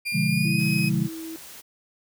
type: tone with pitch glide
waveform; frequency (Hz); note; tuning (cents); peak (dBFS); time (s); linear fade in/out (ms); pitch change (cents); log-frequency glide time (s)
35% pulse; 2400 to 2525; D7 to D#7; +37 to +25; -24; 0.05-0.9; 20; +88; 0.27-0.64
type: chord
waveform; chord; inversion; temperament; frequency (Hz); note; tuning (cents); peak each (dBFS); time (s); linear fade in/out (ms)
sine; B diminished seventh; none; equal with one note detuned; 123.47 / 146.83 / 174.61 / 208.9; B2 / D3 / F3 / Ab3; 0 / 0 / 0 / +10; -30 / -25 / -25 / -26; 0.12-1.09; 50
type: tone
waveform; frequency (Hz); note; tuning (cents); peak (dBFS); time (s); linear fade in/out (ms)
sine; 324.4; E4; -28; -33; 0.45-1.36; 0
type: noise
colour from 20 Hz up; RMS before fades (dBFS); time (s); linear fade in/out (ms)
white; -43; 0.58-1.62; 20
effects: none